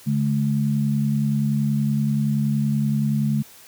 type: tone pair together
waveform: sine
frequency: 143.12 / 213.7 Hz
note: D3 / G#3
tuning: -44 / +50 cents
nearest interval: perfect fifth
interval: 694 cents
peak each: -21 dBFS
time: 0.06-3.43 s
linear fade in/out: 20 ms
effects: white hiss -47 dBFS RMS until 3.67 s